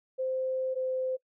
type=tone pair in turn; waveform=sine; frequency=520 / 517 Hz; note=C5 / C5; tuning=-11 / -21 cents; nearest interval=unison; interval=10 cents; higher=first; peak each=-28 / -28 dBFS; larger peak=neither; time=0.18-0.75 / 0.75-1.17 s; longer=first; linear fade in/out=20 ms; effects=noise-tail reverb RT60 0.1 s tail -22 dB re dry